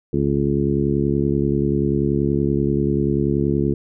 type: harmonic tone with a mistuned harmonic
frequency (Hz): 70.4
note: C#2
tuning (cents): +27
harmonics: 1 / 2 / 3 / 4 / 5 / 6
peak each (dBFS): -28 / -22 / -23 / -24 / -22 / -26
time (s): 0.13-3.74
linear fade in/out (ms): 5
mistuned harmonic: 1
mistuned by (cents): -22
effects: none